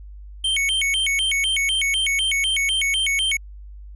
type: tone with vibrato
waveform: square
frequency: 2637 Hz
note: E7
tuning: in tune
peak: -19 dBFS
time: 0.44-3.37 s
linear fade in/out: 5 ms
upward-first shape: square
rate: 4 Hz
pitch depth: 300 cents each way
effects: added 50 Hz sine -36 dBFS peak until 3.95 s + resampled to 24000 Hz